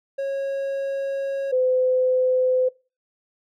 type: tone pair in turn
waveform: triangle / sine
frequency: 548 / 510.5 Hz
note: C#5 / C5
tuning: -20 / -43 cents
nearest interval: minor second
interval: 123 cents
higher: first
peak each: -21 / -17 dBFS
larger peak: second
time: 0.18-1.52 / 1.52-2.69 s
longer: first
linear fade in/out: 10 ms
effects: noise-tail reverb RT60 0.3 s tail -22 dB re dry